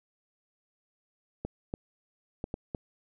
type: clicks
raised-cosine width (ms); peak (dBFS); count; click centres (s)
2; -20; 5; 1.45 / 1.739 / 2.441 / 2.541 / 2.748
effects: none